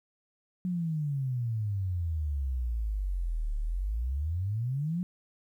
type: exponential two-way sweep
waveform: sine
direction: down then up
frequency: 185 to 35.83 to 185 Hz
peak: -28 dBFS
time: 0.65-5.03 s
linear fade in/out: 0 ms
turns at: 3.57 s
effects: 11-bit